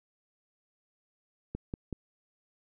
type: click train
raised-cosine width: 3 ms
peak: -22 dBFS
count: 3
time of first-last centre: 1.55-1.927 s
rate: 5.3 Hz
effects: none